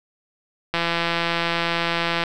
click train, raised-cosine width 0.3 ms, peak -6 dBFS, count 254, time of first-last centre 0.74-2.237 s, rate 169 Hz, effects none

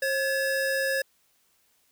square tone pair together, 537 / 1706 Hz, C5 / G#6, +45 / +46 cents, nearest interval octave + minor sixth, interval 2001 cents, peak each -28 dBFS, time 0.02-1.02 s, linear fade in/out 5 ms, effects white hiss -67 dBFS RMS until 1.91 s

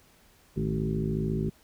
harmonic tone with a mistuned harmonic, 54.1 Hz, A1, 29 cents flat, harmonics 1 / 2 / 3 / 4 / 5 / 6 / 7 / 8, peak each -36 / -35 / -30 / -32 / -40 / -40 / -34 / -45 dBFS, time 0.56-1.5 s, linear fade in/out 10 ms, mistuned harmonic 3, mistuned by -89 cents, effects pink hiss -60 dBFS RMS until 1.63 s

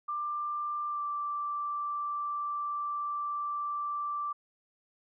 sine tone with pitch glide, 1186 to 1171.7 Hz, D6 to D6, +17 to -4 cents, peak -31 dBFS, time 0.08-4.33 s, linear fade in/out 10 ms, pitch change -21 cents, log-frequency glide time 0.88-1.02 s, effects none

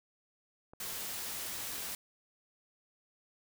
click, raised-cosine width 1 ms, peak -37 dBFS, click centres 0.735 s
white noise, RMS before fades -40 dBFS, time 0.8-1.95 s, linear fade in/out 2 ms
effects none

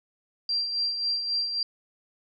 sine tone with tremolo, 4729 Hz, D8, 11 cents sharp, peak -23 dBFS, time 0.49-1.63 s, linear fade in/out 2 ms, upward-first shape sine, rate 3.7 Hz, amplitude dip 50%, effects none

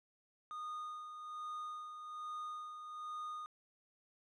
triangle tone with tremolo, 1230 Hz, D#6, 20 cents flat, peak -39 dBFS, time 0.51-3.46 s, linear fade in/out 0 ms, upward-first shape sine, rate 1.2 Hz, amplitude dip 50%, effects resampled to 24000 Hz

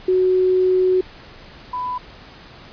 sine tone pair in turn, 370 / 996.7 Hz, F#4 / B5, 0 / +16 cents, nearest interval octave + perfect fourth, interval 1716 cents, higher second, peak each -13 / -22 dBFS, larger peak first, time 0.08-1.01 / 1.73-1.98 s, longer first, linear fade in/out 5 ms, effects pink hiss -42 dBFS RMS until 2.72 s + resampled to 11025 Hz

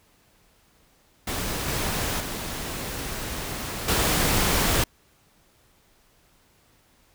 pink noise with level steps, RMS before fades -29 / -27 / -32 / -22 dBFS, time 1.27-4.84 s, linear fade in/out 5 ms, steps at 1.68 / 2.2 / 3.88 s, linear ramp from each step 5 ms, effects pink hiss -61 dBFS RMS until 7.14 s

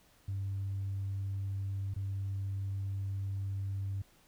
sine tone with dropouts, 98 Hz, G2, in tune, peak -32 dBFS, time 0.28-4.02 s, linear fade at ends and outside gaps 5 ms, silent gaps 1.939-1.961 s, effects tanh soft clip ceiling -30 dBFS + pink hiss -65 dBFS RMS until 4.27 s

